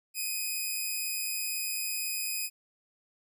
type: tone pair together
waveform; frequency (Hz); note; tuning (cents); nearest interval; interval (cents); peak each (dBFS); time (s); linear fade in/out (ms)
5% pulse; 2418 / 2516; D7 / D#7; +50 / +19; minor second; 69; -28 / -23; 0.14-2.5; 50
effects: none